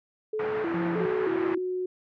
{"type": "tone with vibrato", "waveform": "sine", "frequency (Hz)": 380, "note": "F#4", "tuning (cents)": 46, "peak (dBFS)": -27, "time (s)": [0.33, 1.58], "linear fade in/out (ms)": 5, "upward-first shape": "square", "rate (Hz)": 1.6, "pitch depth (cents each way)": 220}
{"type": "band-pass noise", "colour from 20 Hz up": "white", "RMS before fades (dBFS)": -36, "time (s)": [0.39, 1.55], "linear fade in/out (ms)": 5, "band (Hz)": [110, 1800], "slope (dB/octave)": 24}
{"type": "harmonic tone", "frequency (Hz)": 174.61, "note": "F3", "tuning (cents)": 0, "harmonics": [1, 3, 5, 7], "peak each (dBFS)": [-30, -42, -43, -48], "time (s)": [0.74, 1.06], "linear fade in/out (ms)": 5}
{"type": "tone with pitch glide", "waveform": "sine", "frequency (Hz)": [373.6, 366.5], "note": ["F#4", "F#4"], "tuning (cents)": [17, -16], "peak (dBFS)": -27, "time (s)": [1, 1.86], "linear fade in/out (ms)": 5, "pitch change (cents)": -33, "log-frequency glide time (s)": [1.29, 1.65]}
{"effects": []}